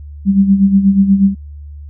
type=tone with tremolo; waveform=sine; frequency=196.1 Hz; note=G3; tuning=1 cent sharp; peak=-4 dBFS; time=0.25-1.35 s; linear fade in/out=50 ms; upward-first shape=sine; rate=8.3 Hz; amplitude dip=65%; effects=added 73 Hz sine -28 dBFS peak until 1.89 s